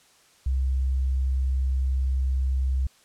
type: tone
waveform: sine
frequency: 65.6 Hz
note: C2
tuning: 5 cents sharp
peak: -21 dBFS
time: 0.46-2.87 s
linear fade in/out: 5 ms
effects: white hiss -58 dBFS RMS until 3.04 s + low-pass 9000 Hz 12 dB/octave